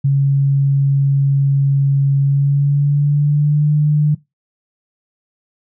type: tone with pitch glide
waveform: sine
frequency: 138.7 to 149.52 Hz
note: C#3 to D3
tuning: +1 to +31 cents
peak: -10 dBFS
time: 0.04-4.15 s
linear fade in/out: 10 ms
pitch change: +130 cents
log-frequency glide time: 2.2-3.72 s
effects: noise-tail reverb RT60 0.2 s tail -20 dB re dry